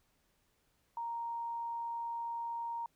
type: tone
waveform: sine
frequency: 932.3 Hz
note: A#5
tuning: in tune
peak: -36 dBFS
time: 0.97-2.86 s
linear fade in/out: 2 ms
effects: pink hiss -75 dBFS RMS until 2.95 s